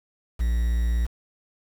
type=tone with quantisation; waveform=triangle; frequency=58.27 Hz; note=A#1; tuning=in tune; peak=-18 dBFS; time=0.39-1.07 s; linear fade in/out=20 ms; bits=7; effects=none